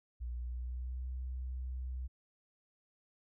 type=tone with pitch glide; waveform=sine; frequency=60 to 63.49 Hz; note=B1 to B1; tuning=-49 to +49 cents; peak=-37 dBFS; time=0.2-2.08 s; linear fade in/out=20 ms; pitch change=+98 cents; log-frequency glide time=0.32-1.08 s; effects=none